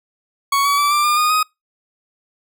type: tone with pitch steps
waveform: 40% pulse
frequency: 1114 / 1136.1 / 1158.6 / 1181.6 / 1205 / 1228.9 / 1253.3 Hz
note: C#6 / C#6 / D6 / D6 / D6 / D#6 / D#6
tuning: +8 / +42 / -24 / +10 / +44 / -22 / +12 cents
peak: -13 dBFS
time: 0.52-1.43 s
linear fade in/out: 5 ms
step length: 130 ms
effects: noise-tail reverb RT60 0.2 s tail -26 dB re dry